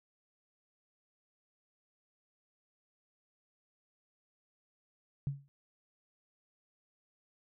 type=tone with exponential decay; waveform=sine; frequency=139.7 Hz; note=C#3; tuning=14 cents sharp; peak=-28 dBFS; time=5.27-5.48 s; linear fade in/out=0 ms; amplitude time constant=45 ms; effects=none